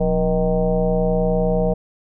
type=tone with frequency modulation; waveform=sine; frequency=327.8 Hz; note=E4; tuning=10 cents flat; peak=-15 dBFS; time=0-1.74 s; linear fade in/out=10 ms; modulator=149 Hz; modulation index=2.3; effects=none